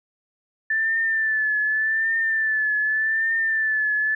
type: tone with vibrato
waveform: sine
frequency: 1760 Hz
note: A6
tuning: in tune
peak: -19 dBFS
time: 0.7-4.15 s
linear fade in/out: 5 ms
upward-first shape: triangle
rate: 0.85 Hz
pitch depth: 55 cents each way
effects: none